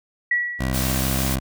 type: tone with exponential decay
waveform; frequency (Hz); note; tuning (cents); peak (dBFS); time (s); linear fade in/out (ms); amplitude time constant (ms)
sine; 1935; B6; -36; -15; 0.31-1; 5; 150
type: tone with pitch glide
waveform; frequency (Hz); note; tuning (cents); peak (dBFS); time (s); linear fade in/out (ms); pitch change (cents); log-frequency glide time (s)
15% pulse; 64.8 to 66.09; C2 to C2; -16 to +18; -15; 0.59-1.4; 20; +34; 0.78-1.2
type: noise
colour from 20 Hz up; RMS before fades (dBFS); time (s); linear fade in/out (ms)
white; -27; 0.73-1.36; 20
effects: none

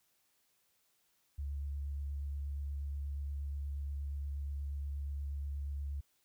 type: tone with vibrato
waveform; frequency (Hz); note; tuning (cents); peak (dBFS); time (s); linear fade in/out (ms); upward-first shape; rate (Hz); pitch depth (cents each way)
sine; 70.8; C#2; +37; -36; 1.38-6.01; 10; square; 8.4; 12
effects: white hiss -75 dBFS RMS until 6.24 s

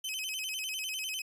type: tone with vibrato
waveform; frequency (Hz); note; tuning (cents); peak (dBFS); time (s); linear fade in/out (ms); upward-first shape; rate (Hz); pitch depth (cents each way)
sawtooth; 2794; F7; 0; -31; 0.04-1.22; 5; square; 10; 160
effects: resampled to 32000 Hz

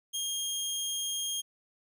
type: tone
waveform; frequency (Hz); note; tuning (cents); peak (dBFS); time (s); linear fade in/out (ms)
20% pulse; 3234; G#7; -47; -26; 0.13-1.42; 20
effects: none

